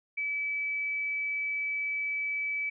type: tone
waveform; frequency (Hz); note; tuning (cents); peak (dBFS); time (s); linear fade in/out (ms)
sine; 2298; D7; -38; -29; 0.17-2.7; 10
effects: none

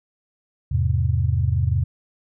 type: chord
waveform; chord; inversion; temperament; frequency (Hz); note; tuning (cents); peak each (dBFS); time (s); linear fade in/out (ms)
sine; E augmented; none; just; 82.41 / 103.01 / 128.76; E2 / G#2 / B#2; 0 / -14 / -27; -21 / -22 / -22; 0.71-1.84; 10
effects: none

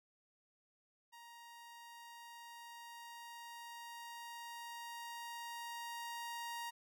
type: tone with level ramp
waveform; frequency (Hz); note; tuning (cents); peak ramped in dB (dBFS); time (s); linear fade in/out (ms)
sawtooth; 939; A#5; +12; -51 to -38; 1.12-6.71; 20
effects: none

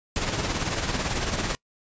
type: noise with tremolo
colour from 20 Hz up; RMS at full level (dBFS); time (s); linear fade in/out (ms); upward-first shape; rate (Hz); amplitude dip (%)
pink; -25; 0.16-1.55; 0; sine; 18; 50
effects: noise-tail reverb RT60 0.1 s tail -25 dB re dry + resampled to 16000 Hz

